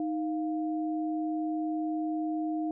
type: tone pair together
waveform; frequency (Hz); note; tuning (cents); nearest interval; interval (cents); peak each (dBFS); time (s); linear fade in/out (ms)
sine; 312.1 / 700.6; D#4 / F5; +5 / +5; octave + major second; 1400; -29 / -37; 0-2.71; 2
effects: none